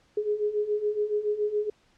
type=beating tone pair; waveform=sine; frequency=414.2 / 421.3 Hz; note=G#4 / G#4; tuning=-5 / +25 cents; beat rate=7.1 Hz; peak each=-30 / -26 dBFS; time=0.17-1.7 s; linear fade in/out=5 ms; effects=pink hiss -64 dBFS RMS until 1.97 s + low-pass 6000 Hz 12 dB/octave